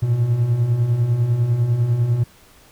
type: beating tone pair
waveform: triangle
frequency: 111 / 121 Hz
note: A2 / B2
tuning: +16 / -35 cents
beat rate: 10 Hz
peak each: -22 / -14 dBFS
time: 0.02-2.24 s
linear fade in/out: 10 ms
effects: pink hiss -50 dBFS RMS until 2.71 s